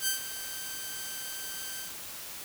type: tone with ADSR envelope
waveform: 5% pulse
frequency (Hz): 1557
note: G6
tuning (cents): -12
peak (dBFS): -14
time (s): 0-1.97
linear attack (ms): 71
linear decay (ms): 120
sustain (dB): -13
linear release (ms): 170
effects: white hiss -42 dBFS RMS until 2.44 s